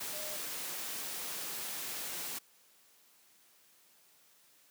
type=tone in noise; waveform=sine; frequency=610 Hz; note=D#5; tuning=34 cents flat; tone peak=-46 dBFS; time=0.13-0.37 s; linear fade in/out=10 ms; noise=white; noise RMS=-40 dBFS; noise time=0-2.39 s; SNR=-9 dB; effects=white hiss -65 dBFS RMS until 4.7 s + high-pass 150 Hz 12 dB/octave